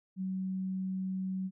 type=tone; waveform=sine; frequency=188.4 Hz; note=F#3; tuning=32 cents sharp; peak=-32 dBFS; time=0.16-1.51 s; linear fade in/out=50 ms; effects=none